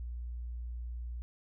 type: tone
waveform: sine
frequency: 59.6 Hz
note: A#1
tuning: 39 cents sharp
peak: -37 dBFS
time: 0-1.22 s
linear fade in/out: 0 ms
effects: none